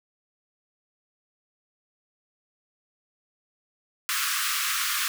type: high-pass noise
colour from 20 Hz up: pink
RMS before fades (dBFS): -27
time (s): 4.09-5.08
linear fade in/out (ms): 0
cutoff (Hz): 1100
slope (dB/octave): 96
effects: none